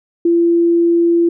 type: tone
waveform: sine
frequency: 340 Hz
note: F4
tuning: 46 cents flat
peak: -9 dBFS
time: 0.25-1.29 s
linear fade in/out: 5 ms
effects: none